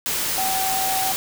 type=tone in noise; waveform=sine; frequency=764 Hz; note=G5; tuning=45 cents flat; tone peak=-23 dBFS; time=0.38-1.12 s; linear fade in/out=0 ms; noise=white; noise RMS=-24 dBFS; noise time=0.06-1.16 s; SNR=-2 dB; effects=none